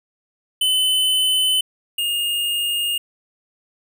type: tone pair in turn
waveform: square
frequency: 3029 / 2836 Hz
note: F#7 / F7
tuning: +40 / +26 cents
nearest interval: minor second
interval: 114 cents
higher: first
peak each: -16 / -20 dBFS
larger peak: first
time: 0.61-1.61 / 1.98-2.98 s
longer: neither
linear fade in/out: 5 ms
effects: none